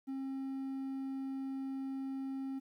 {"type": "tone", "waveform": "triangle", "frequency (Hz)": 268.4, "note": "C4", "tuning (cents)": 44, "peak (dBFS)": -35, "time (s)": [0.07, 2.6], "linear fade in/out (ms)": 20, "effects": ["12-bit"]}